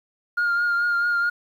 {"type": "tone with vibrato", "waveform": "sine", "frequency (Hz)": 1412, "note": "F6", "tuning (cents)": 19, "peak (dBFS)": -17, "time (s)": [0.37, 1.3], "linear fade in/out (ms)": 10, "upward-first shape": "triangle", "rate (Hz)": 4.6, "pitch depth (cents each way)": 29, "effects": ["tanh soft clip ceiling -17 dBFS", "9-bit"]}